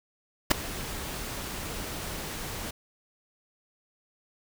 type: noise with ADSR envelope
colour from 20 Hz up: pink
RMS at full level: -17 dBFS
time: 0.5-2.71 s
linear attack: 14 ms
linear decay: 8 ms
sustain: -19 dB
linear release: 8 ms
effects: none